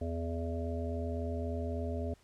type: harmonic tone with a mistuned harmonic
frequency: 83.6 Hz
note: E2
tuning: 25 cents sharp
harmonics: 1 / 3 / 5 / 7 / 8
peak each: -35 / -40 / -42 / -43 / -44 dBFS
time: 0.01-2.14 s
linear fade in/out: 5 ms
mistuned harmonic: 1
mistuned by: -56 cents
effects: pink hiss -66 dBFS RMS until 2.23 s + low-pass 10000 Hz 12 dB/octave